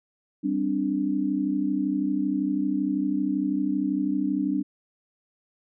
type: chord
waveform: sine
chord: G suspended fourth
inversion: none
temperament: just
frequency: 196 / 261.3 / 294 Hz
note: G3 / C4 / D4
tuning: 0 / -2 / +2 cents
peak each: -29 / -28 / -25 dBFS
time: 0.43-4.63 s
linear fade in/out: 20 ms
effects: none